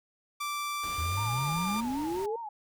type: tone with pitch glide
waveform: sawtooth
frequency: 1171 to 1190.1 Hz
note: D6 to D6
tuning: -5 to +23 cents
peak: -28 dBFS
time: 0.4-1.81 s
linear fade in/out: 10 ms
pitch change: +28 cents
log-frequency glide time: 0.79-1.11 s
type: noise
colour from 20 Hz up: pink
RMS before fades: -45 dBFS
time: 0.83-2.26 s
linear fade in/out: 5 ms
type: exponential sweep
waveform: sine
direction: up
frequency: 76.9 to 467.9 Hz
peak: -30 dBFS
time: 0.98-2.36 s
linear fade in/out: 5 ms
type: tone with vibrato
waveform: sine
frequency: 880 Hz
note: A5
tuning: in tune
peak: -36 dBFS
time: 1.17-2.49 s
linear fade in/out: 5 ms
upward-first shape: sine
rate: 5.1 Hz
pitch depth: 110 cents each way
effects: none